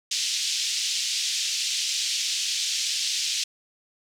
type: band-pass noise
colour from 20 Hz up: white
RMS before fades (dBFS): -27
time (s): 0.11-3.44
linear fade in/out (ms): 5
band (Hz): 2800 to 6400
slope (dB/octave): 24
effects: none